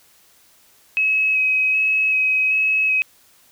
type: tone with vibrato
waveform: sine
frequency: 2553 Hz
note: D#7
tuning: 44 cents sharp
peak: -15 dBFS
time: 0.97-3.02 s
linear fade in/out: 0 ms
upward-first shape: square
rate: 1.3 Hz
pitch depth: 11 cents each way
effects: white hiss -54 dBFS RMS until 3.51 s